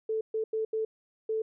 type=tone bursts at uneven times; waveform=sine; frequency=440 Hz; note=A4; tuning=in tune; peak=-27 dBFS; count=5; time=0.09-0.21 / 0.34-0.44 / 0.53-0.65 / 0.73-0.85 / 1.29-1.42 s; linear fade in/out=5 ms; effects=none